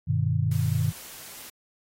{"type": "chord", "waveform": "sine", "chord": "G augmented", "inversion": "none", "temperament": "just", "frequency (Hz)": [98, 122.5, 153.12], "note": ["G2", "B2", "D#3"], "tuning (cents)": [0, -14, -27], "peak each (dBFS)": -26, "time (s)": [0.07, 0.92], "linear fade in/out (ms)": 20}
{"type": "noise", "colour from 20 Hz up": "white", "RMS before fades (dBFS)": -43, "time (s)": [0.51, 1.5], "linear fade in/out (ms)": 5}
{"effects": ["AAC 48 kbps"]}